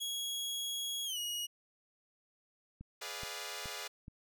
sawtooth tone with pitch glide, 3322 to 2892 Hz, G#7 to F#7, 0 to -40 cents, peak -33 dBFS, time 0-1.47 s, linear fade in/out 20 ms, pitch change -240 cents, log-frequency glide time 1.05-1.18 s
click train, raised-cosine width 5 ms, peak -35 dBFS, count 4, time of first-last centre 2.81-4.081 s, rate 2.36 Hz
5% pulse chord, G# diminished seventh, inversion none, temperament equal, 415.3 / 493.9 / 587.3 / 698.5 Hz, G#4 / B4 / D5 / F5, 0 / 0 / 0 / 0 cents, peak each -35 dBFS, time 3.01-3.88 s, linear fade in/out 10 ms
effects none

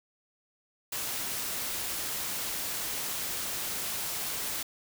white noise, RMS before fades -34 dBFS, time 0.92-4.63 s, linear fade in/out 5 ms, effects none

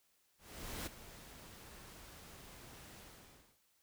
pink noise with ADSR envelope, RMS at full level -42 dBFS, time 0.38-3.59 s, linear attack 490 ms, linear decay 7 ms, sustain -13 dB, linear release 590 ms, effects white hiss -75 dBFS RMS until 3.82 s

